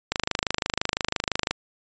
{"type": "click train", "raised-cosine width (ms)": 0.2, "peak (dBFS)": -5, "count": 37, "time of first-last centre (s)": [0.12, 1.51], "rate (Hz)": 25.9, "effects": ["resampled to 16000 Hz"]}